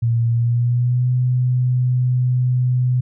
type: tone with pitch glide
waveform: sine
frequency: 116.54 to 125.63 Hz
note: A#2 to B2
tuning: 0 to +30 cents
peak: -14 dBFS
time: 0.02-3.01 s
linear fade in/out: 10 ms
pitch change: +130 cents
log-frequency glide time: 0.29-1.1 s
effects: none